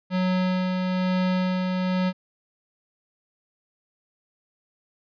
square tone with tremolo, 184.2 Hz, F#3, 7 cents flat, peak -21 dBFS, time 0.1-2.13 s, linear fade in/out 50 ms, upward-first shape sine, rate 1.1 Hz, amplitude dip 30%, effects resampled to 11025 Hz

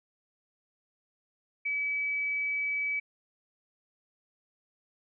sine tone, 2289 Hz, D7, 45 cents flat, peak -28 dBFS, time 1.65-3 s, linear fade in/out 10 ms, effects none

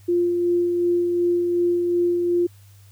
sine tone with tremolo, 349.2 Hz, F4, in tune, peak -16 dBFS, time 0.08-2.47 s, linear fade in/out 10 ms, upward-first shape sine, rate 2.7 Hz, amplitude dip 30%, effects added 99 Hz sine -46 dBFS peak until 2.91 s + white hiss -57 dBFS RMS until 2.91 s

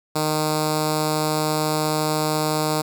5% pulse tone with notch filter, 154.1 Hz, D#3, 16 cents flat, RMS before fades -22 dBFS, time 0.15-2.82 s, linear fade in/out 10 ms, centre 1800 Hz, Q 0.83, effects none

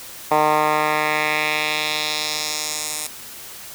10% pulse tone with band-pass filter sweep, 152.5 Hz, D#3, 34 cents flat, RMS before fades -21 dBFS, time 0.31-3.07 s, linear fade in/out 5 ms, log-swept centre 920 to 9200 Hz, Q 1.6, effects white hiss -37 dBFS RMS until 3.74 s

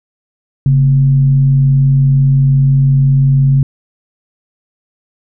sine tone with frequency modulation, 137.1 Hz, C#3, 19 cents flat, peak -6 dBFS, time 0.66-3.63 s, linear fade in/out 2 ms, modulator 97.7 Hz, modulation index 0.25, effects none

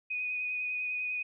sine tone with vibrato, 2489 Hz, D#7, in tune, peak -31 dBFS, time 0.1-1.23 s, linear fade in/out 10 ms, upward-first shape sine, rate 10 Hz, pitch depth 17 cents each way, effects none

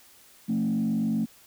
sine tone with frequency modulation, 221.5 Hz, A3, 12 cents sharp, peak -22 dBFS, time 0.48-1.26 s, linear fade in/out 20 ms, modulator 48.2 Hz, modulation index 0.87, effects tanh soft clip ceiling -19 dBFS + white hiss -55 dBFS RMS until 1.46 s

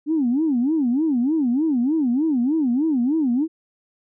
sine tone with vibrato, 277.2 Hz, C#4, in tune, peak -16 dBFS, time 0.06-3.48 s, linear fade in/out 50 ms, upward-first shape sine, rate 3.3 Hz, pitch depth 280 cents each way, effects tanh soft clip ceiling -12 dBFS

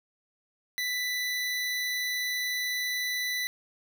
25% pulse tone, 1986 Hz, B6, 9 cents sharp, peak -25 dBFS, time 0.78-3.47 s, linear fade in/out 0 ms, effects none

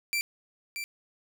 sawtooth tone with echo, 2347 Hz, D7, 2 cents flat, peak -23 dBFS, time 0.13-0.21 s, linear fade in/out 0 ms, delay 630 ms, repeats 1, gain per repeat -7 dB, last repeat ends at 0.84 s, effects none

